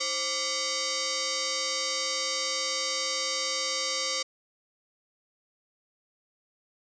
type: tone with frequency modulation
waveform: sine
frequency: 530 Hz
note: C5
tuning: 22 cents sharp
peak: -27 dBFS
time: 0-4.23 s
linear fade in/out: 10 ms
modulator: 851 Hz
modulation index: 7.2
effects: none